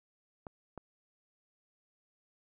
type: clicks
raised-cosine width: 1 ms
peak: -29 dBFS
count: 2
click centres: 0.468 / 0.777 s
effects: none